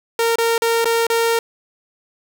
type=tone with dropouts; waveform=sawtooth; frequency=460.7 Hz; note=A#4; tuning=20 cents flat; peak=-11 dBFS; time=0.19-1.39 s; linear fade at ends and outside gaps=2 ms; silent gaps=0.357-0.384 / 0.58-0.62 / 0.845-0.855 / 1.068-1.1 s; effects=none